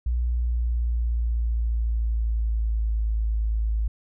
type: tone with pitch glide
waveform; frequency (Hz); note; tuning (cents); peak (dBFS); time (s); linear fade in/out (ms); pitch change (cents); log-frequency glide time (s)
sine; 60 to 54.39; B1 to A1; -49 to -19; -21; 0.06-3.88; 5; -170; 0.18-2.99
effects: none